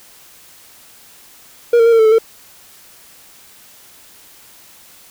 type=tone with pitch steps; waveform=triangle; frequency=473.4 / 457.7 / 465.2 / 454.6 / 441.1 / 435.8 / 451.7 Hz; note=A#4 / A#4 / A#4 / A#4 / A4 / A4 / A4; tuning=+27 / -32 / -4 / -43 / +4 / -17 / +45 cents; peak=-5 dBFS; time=1.73-2.185 s; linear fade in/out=5 ms; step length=65 ms; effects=white hiss -44 dBFS RMS until 5.1 s